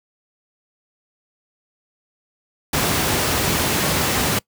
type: noise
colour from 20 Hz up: pink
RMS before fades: -19 dBFS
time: 2.73-4.39 s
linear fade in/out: 5 ms
effects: noise-tail reverb RT60 0.1 s tail -24 dB re dry + high-pass 80 Hz 12 dB/octave